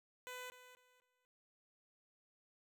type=tone with echo; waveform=10% pulse; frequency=501 Hz; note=B4; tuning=25 cents sharp; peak=-38 dBFS; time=0.27-0.5 s; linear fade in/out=0 ms; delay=250 ms; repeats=3; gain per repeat=-12 dB; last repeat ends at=1.25 s; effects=none